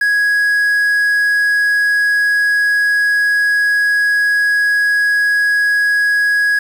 triangle tone with quantisation, 1663 Hz, G#6, 2 cents sharp, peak -9 dBFS, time 0.01-6.59 s, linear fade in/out 5 ms, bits 6, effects none

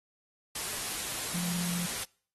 sine tone in noise, 174.61 Hz, F3, in tune, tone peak -34 dBFS, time 1.34-1.86 s, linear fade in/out 5 ms, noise white, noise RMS -35 dBFS, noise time 0.55-2.04 s, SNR -2 dB, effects noise-tail reverb RT60 0.5 s tail -26 dB re dry + AAC 32 kbps

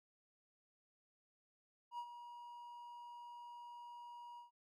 triangle tone with ADSR envelope, 957 Hz, A#5, 45 cents sharp, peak -39 dBFS, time 1.91-4.51 s, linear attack 75 ms, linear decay 65 ms, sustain -10 dB, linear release 130 ms, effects none

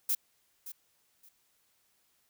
violet noise with echo, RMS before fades -29 dBFS, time 0.09-0.15 s, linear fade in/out 5 ms, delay 570 ms, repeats 2, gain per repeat -14 dB, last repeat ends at 1.29 s, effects white hiss -72 dBFS RMS until 2.29 s

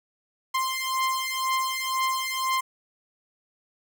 sawtooth beating tone pair, 1046.5 / 1048.5 Hz, C6 / C6, 0 / +3 cents, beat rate 2 Hz, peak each -24 dBFS, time 0.54-2.61 s, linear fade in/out 10 ms, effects none

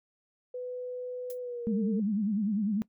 sine tone with pitch glide, 498.5 to 451.9 Hz, B4 to A4, +16 to +46 cents, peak -34 dBFS, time 0.54-2 s, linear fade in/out 5 ms, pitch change -170 cents, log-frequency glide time 1.4-1.84 s
violet noise with exponential decay, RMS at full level -40 dBFS, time 1.3-1.39 s, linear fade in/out 1 ms, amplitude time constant 19 ms
sine tone with vibrato, 207.7 Hz, G#3, in tune, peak -26 dBFS, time 1.67-2.82 s, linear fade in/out 0 ms, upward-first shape sine, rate 10 Hz, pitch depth 130 cents each way
effects noise-tail reverb RT60 0.1 s tail -20 dB re dry

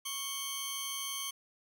15% pulse tone pair together, 1108.7 / 3127 Hz, C#6 / G7, 0 / -5 cents, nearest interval octave + tritone, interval 1795 cents, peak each -35 / -30 dBFS, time 0.05-1.31 s, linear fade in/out 10 ms, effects none

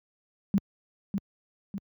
sine tone with echo, 197.5 Hz, G3, 13 cents sharp, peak -19 dBFS, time 0.54-0.58 s, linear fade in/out 0 ms, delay 600 ms, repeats 2, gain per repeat -6 dB, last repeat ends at 1.78 s, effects high-pass 80 Hz 12 dB/octave

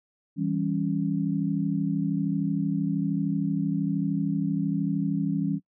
sine chord, C# diminished, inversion first, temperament equal with one note detuned, 163.01 / 196 / 277.2 Hz, E3 / G3 / C#4, -19 / 0 / 0 cents, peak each -28 dBFS, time 0.36-5.6 s, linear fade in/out 50 ms, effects noise-tail reverb RT60 0.1 s tail -21 dB re dry

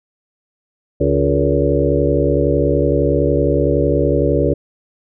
harmonic tone with a mistuned harmonic, 70.8 Hz, C#2, 37 cents sharp, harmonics 1 / 2 / 4 / 5 / 6 / 7 / 8, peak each -20 / -20 / -20 / -20 / -20 / -20 / -20 dBFS, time 1-4.54 s, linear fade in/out 10 ms, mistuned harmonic 7, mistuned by -63 cents, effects none

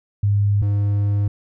sine / triangle tone pair in turn, 101.8 / 101.8 Hz, G#2 / G#2, -34 / -34 cents, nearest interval unison, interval 0 cents, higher neither, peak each -14 dBFS, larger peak neither, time 0.23-0.62 / 0.62-1.28 s, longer second, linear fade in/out 5 ms, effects none

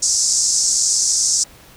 pink band-pass noise, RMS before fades -17 dBFS, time 0.02-1.44 s, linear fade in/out 10 ms, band 5300 to 8100 Hz, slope 48 dB/octave, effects pink hiss -45 dBFS RMS until 1.76 s

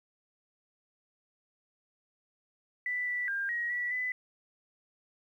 sine tone with pitch steps, 1981 / 1968 / 1601 / 1895 / 1949 / 2002 Hz, B6 / B6 / G6 / A#6 / B6 / B6, +5 / -7 / +36 / +28 / -23 / +23 cents, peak -30 dBFS, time 2.86-4.12 s, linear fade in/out 2 ms, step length 210 ms, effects 11-bit

